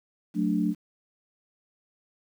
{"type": "chord", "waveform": "sine", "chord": "D major", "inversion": "first", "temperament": "just", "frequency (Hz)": [183.54, 220.2, 293.7], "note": ["F#3", "A3", "D4"], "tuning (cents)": [-14, 2, 0], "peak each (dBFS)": -27, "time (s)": [0.34, 0.75], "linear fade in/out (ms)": 50, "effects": ["9-bit"]}